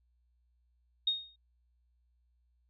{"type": "tone with exponential decay", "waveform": "sine", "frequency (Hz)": 3717, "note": "A#7", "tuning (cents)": -6, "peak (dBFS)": -24, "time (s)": [1.07, 1.36], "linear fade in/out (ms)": 5, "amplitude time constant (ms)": 61, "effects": ["added 60 Hz sine -69 dBFS peak until 2.69 s"]}